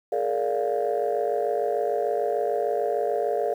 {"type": "chord", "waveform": "sine", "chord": "Bb dominant seventh", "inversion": "third", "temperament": "just", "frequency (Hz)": [419.5, 466.2, 582.7, 699.2], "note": ["Ab4", "Bb4", "D5", "F5"], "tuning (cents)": [17, 0, -14, 2], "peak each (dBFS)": -27, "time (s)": [0.12, 3.54], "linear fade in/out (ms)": 5, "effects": ["tanh soft clip ceiling -15 dBFS", "9-bit"]}